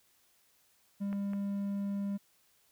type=tone; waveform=triangle; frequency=200 Hz; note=G3; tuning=35 cents sharp; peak=-30 dBFS; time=1-2.18 s; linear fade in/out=20 ms
type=clicks; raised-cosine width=0.5 ms; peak=-31 / -33 dBFS; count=2; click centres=1.129 / 1.334 s
effects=white hiss -69 dBFS RMS until 2.71 s